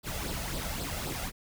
pink noise with flanger, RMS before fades -35 dBFS, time 0.03-1.32 s, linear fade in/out 50 ms, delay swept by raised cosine 0.22 to 1.52 ms, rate 3.8 Hz, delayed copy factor +0.6, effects none

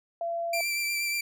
sine tone, 678 Hz, E5, 49 cents sharp, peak -28 dBFS, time 0.21-0.61 s, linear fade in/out 2 ms
sawtooth tone with vibrato, 2349 Hz, D7, in tune, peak -24 dBFS, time 0.53-1.21 s, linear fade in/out 5 ms, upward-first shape sine, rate 8.4 Hz, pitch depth 20 cents each way
effects none

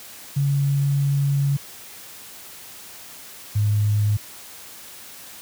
sine tone pair in turn, 140.3 / 104.53 Hz, C#3 / G#2, +21 / +12 cents, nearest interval perfect fourth, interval 509 cents, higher first, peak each -17 / -16 dBFS, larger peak second, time 0.36-1.57 / 3.55-4.17 s, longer first, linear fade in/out 10 ms, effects white hiss -41 dBFS RMS until 5.41 s + high-pass 60 Hz 12 dB/octave

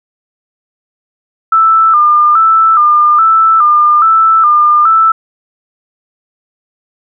sine tone with vibrato, 1261 Hz, D#6, 23 cents sharp, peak -4 dBFS, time 1.52-5.12 s, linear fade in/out 5 ms, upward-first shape square, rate 1.2 Hz, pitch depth 80 cents each way, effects none

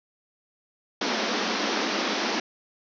pink band-pass noise, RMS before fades -27 dBFS, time 1.01-2.4 s, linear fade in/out 5 ms, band 200 to 6000 Hz, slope 96 dB/octave, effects none

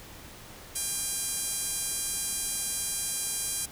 5% pulse tone with band-pass filter, 801 Hz, G5, 37 cents sharp, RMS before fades -32 dBFS, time 0.75-3.66 s, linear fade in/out 10 ms, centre 11000 Hz, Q 1.2, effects pink hiss -47 dBFS RMS until 3.71 s

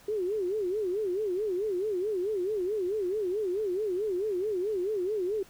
sine tone with vibrato, 393.4 Hz, G4, 6 cents sharp, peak -27 dBFS, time 0.08-5.43 s, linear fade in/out 5 ms, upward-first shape sine, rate 4.6 Hz, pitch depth 190 cents each way, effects pink hiss -56 dBFS RMS until 5.49 s

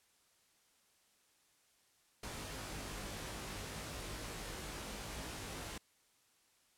pink noise with comb filter, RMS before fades -45 dBFS, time 2.23-5.78 s, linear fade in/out 5 ms, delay 19 ms, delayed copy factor +0.85, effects white hiss -72 dBFS RMS until 6.77 s + low-pass 11000 Hz 12 dB/octave

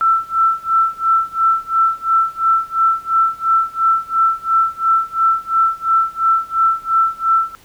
sine tone with tremolo, 1334 Hz, E6, 20 cents sharp, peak -9 dBFS, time 0.01-7.55 s, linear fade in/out 0 ms, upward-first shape sine, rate 2.9 Hz, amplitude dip 95%, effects pink hiss -48 dBFS RMS until 7.64 s

